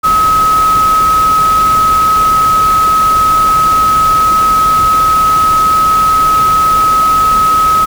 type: tone in noise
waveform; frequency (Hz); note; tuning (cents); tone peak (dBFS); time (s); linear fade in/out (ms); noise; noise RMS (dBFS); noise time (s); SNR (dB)
sine; 1278; D#6; +46; -6; 0.03-7.86; 20; pink; -21; 0.03-7.86; +12
effects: none